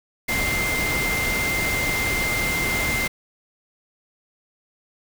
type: tone in noise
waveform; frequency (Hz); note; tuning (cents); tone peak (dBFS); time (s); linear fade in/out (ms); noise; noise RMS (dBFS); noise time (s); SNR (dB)
sine; 2093; C7; 0; -23; 0.28-3.08; 10; pink; -26; 0.28-3.08; 0
effects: none